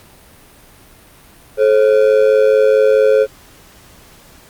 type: ring-modulated tone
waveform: triangle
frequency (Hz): 484.3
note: B4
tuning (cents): -34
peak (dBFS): -3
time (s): 1.57-3.27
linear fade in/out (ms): 50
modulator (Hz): 52.3
effects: pink hiss -44 dBFS RMS until 4.49 s + Opus 48 kbps